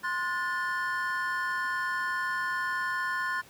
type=chord; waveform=triangle; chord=F# diminished; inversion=second; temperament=equal with one note detuned; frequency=1046.5 / 1451.2 / 1760 Hz; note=C6 / F#6 / A6; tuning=0 / -34 / 0 cents; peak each=-31 dBFS; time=0.03-3.42 s; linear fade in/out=20 ms; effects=pink hiss -54 dBFS RMS until 3.49 s + high-pass 100 Hz 12 dB/octave